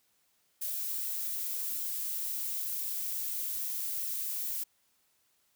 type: noise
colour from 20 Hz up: violet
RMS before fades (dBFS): -35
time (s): 0.61-4.64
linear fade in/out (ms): 10
effects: white hiss -72 dBFS RMS until 5.55 s